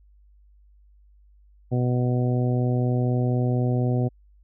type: harmonic tone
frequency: 124.1 Hz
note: B2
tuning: 9 cents sharp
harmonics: 1 / 2 / 3 / 4 / 5 / 6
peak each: -21 / -27 / -31 / -33 / -35 / -37 dBFS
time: 1.71-4.09 s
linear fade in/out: 20 ms
effects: added 50 Hz sine -52 dBFS peak until 4.43 s